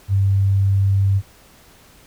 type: tone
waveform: sine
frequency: 98 Hz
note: G2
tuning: in tune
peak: -13 dBFS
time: 0.08-1.22 s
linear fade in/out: 50 ms
effects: pink hiss -49 dBFS RMS until 2.06 s